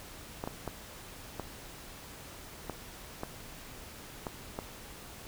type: clicks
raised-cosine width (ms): 1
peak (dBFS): -21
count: 8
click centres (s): 0.439 / 0.475 / 0.677 / 1.397 / 2.697 / 3.234 / 4.268 / 4.589
effects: pink hiss -48 dBFS RMS until 5.27 s